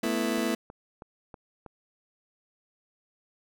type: chord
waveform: 30% pulse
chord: A suspended second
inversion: none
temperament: just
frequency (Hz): 220 / 247.5 / 330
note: A3 / B3 / E4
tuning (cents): 0 / +4 / +2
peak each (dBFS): -28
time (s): 0.03-0.55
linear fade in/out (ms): 5
type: click train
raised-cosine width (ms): 1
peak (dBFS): -29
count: 6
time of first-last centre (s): 0.06-1.663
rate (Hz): 3.12
effects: none